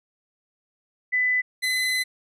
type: tone pair in turn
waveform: sine / 30% pulse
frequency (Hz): 2000 / 2021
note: B6 / B6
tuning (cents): +21 / +39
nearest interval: unison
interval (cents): 18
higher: second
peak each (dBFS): -19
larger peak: neither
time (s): 1.12-1.42 / 1.62-2.04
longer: second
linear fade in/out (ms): 20
effects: resampled to 32000 Hz